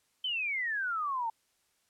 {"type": "exponential sweep", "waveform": "sine", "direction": "down", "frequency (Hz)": [3116, 881], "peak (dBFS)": -30, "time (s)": [0.24, 1.3], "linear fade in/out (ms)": 5, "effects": ["white hiss -73 dBFS RMS until 1.89 s", "low-pass 11000 Hz 12 dB/octave"]}